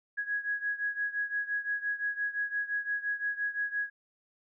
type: beating tone pair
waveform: sine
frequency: 1661.2 / 1667 Hz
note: G#6 / G#6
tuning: 0 / +6 cents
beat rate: 5.8 Hz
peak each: -32 / -35 dBFS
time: 0.17-3.9 s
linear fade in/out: 20 ms
effects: none